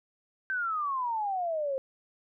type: exponential sweep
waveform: sine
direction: down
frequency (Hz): 1568 to 523.3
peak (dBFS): -28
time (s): 0.5-1.78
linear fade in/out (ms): 0
effects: none